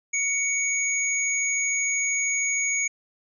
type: tone pair together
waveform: sine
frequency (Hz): 2240 / 6687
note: C#7 / G#8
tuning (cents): +18 / +11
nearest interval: octave + perfect fifth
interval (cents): 1893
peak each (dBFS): -25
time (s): 0.13-2.88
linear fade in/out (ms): 10
effects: none